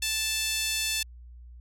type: tone with high-pass filter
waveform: 5% pulse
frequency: 880 Hz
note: A5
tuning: in tune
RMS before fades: -29 dBFS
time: 0.02-1.03 s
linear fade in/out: 5 ms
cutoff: 2600 Hz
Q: 1.7
effects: added 60 Hz sine -44 dBFS peak until 1.6 s